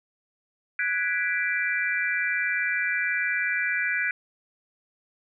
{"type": "chord", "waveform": "sine", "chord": "G# half-diminished seventh", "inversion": "third", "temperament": "equal", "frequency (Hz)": [1480, 1661.2, 1975.5, 2349], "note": ["F#6", "G#6", "B6", "D7"], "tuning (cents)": [0, 0, 0, 0], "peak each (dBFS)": -29, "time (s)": [0.79, 4.11], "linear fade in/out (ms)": 2, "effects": []}